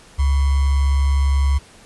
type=tone with sample-and-hold; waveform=sine; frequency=69.3 Hz; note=C#2; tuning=in tune; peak=-13 dBFS; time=0.18-1.59 s; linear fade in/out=20 ms; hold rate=1050 Hz; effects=pink hiss -46 dBFS RMS until 1.85 s + resampled to 24000 Hz